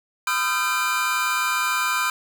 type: tone cluster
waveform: square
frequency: 1011 / 1238 / 1358 / 1557 / 2396 Hz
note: B5 / D#6 / F6 / G6 / D7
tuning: +40 / -9 / -49 / -12 / +34 cents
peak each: -28 dBFS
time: 0.27-2.1 s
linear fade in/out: 2 ms
effects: none